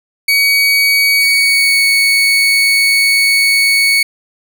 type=tone with pitch glide; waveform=30% pulse; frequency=2250 to 2223 Hz; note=C#7 to C#7; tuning=+25 to +4 cents; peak=-6 dBFS; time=0.28-4.03 s; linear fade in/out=5 ms; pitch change=-21 cents; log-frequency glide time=1.17-1.84 s; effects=none